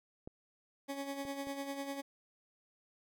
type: clicks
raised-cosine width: 2 ms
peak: -32 / -36 / -39 dBFS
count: 3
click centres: 0.275 / 1.252 / 1.471 s
type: tone with tremolo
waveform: 20% pulse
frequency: 277.7 Hz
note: C#4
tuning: 3 cents sharp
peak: -32 dBFS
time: 0.88-2.02 s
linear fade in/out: 20 ms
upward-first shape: sine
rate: 10 Hz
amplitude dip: 55%
effects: none